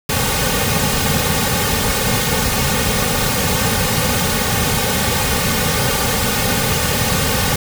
pink noise with comb filter, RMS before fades -17 dBFS, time 0.09-7.56 s, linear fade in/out 5 ms, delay 3 ms, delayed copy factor -0.85, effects none

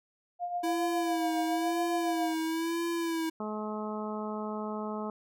sine tone with tremolo, 705 Hz, F5, 16 cents sharp, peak -28 dBFS, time 0.39-2.35 s, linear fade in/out 50 ms, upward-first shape triangle, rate 7.2 Hz, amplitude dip 65%
square tone with vibrato, 329.6 Hz, E4, in tune, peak -30 dBFS, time 0.63-3.3 s, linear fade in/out 10 ms, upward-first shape sine, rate 1 Hz, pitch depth 49 cents each way
harmonic tone, 213.3 Hz, G#3, 46 cents sharp, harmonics 1 / 2 / 3 / 4 / 5 / 6, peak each -36 / -39 / -41 / -42 / -43 / -44 dBFS, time 3.4-5.1 s, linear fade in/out 2 ms
effects none

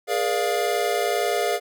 square chord, Bb dominant seventh, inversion third, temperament equal with one note detuned, 415.3 / 477.1 / 587.3 / 698.5 Hz, Ab4 / Bb4 / D5 / F5, 0 / +40 / 0 / 0 cents, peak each -27 / -28 / -29 / -26 dBFS, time 0.07-1.6 s, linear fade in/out 50 ms, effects none

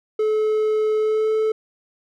triangle tone with pitch glide, 431.2 to 436.5 Hz, A4 to A4, -35 to -14 cents, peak -15 dBFS, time 0.19-1.52 s, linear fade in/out 5 ms, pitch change +21 cents, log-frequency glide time 0.98-1.31 s, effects none

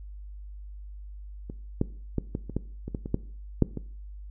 clicks, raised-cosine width 3 ms, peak -24 / -10 / -13 / -16 / -23 / -14 / -22 / -18 / -21 / -11 / -6 / -19 dBFS, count 12, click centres 1.499 / 1.814 / 2.183 / 2.351 / 2.497 / 2.566 / 2.88 / 2.948 / 3.059 / 3.144 / 3.623 / 3.773 s, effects noise-tail reverb RT60 0.5 s tail -19 dB re dry + added 50 Hz sine -39 dBFS peak until 4.3 s

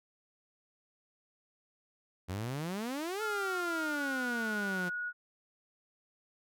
sawtooth exponential two-way sweep, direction up then down, 87.31 to 440 to 174.3 Hz, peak -31 dBFS, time 2.28-4.9 s, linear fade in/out 20 ms, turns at 3.22 s
sine tone with pitch glide, 1396.9 to 1455.4 Hz, F6 to F#6, 0 to -29 cents, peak -34 dBFS, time 3.19-5.13 s, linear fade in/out 50 ms, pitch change +71 cents, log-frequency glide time 3.75-4.02 s
effects none

